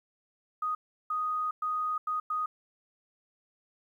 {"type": "tone bursts at uneven times", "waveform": "sine", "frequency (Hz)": 1244.5, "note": "D#6", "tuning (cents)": 0, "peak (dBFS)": -28, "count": 5, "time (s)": [[0.62, 0.75], [1.1, 1.51], [1.62, 1.98], [2.07, 2.2], [2.3, 2.46]], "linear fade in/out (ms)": 5, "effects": ["11-bit"]}